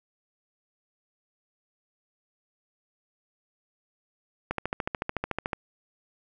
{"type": "click train", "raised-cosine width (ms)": 0.5, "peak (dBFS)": -13, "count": 15, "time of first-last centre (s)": [4.51, 5.532], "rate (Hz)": 13.7, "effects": []}